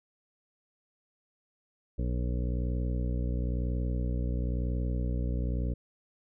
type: harmonic tone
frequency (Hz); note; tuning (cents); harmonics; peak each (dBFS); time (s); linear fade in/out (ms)
61; B1; -21; 1 / 2 / 3 / 4 / 5 / 7 / 8 / 9; -29 / -35 / -39 / -41 / -43 / -46 / -47 / -48; 1.98-5.74; 10
effects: none